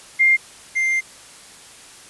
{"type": "tone pair in turn", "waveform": ["sine", "triangle"], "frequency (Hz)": [2110, 2098], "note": ["C7", "C7"], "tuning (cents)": [14, 4], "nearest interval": "unison", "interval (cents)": 10, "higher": "first", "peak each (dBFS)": [-11, -15], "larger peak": "first", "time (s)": [[0.19, 0.37], [0.75, 1.01]], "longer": "second", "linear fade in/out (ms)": 20, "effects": ["white hiss -43 dBFS RMS until 2.09 s", "resampled to 24000 Hz"]}